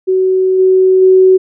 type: tone with level steps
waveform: sine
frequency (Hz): 375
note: F#4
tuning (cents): +23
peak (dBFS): -8 / -5 / -3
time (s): 0.07-1.38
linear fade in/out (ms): 20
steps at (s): 0.58 / 1.01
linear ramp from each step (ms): 20
effects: none